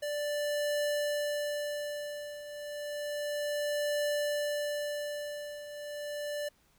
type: tone with tremolo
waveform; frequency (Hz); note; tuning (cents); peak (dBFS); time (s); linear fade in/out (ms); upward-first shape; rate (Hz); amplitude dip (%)
square; 587.3; D5; 0; -29; 0.02-6.49; 10; triangle; 0.31; 80
effects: pink hiss -68 dBFS RMS until 6.78 s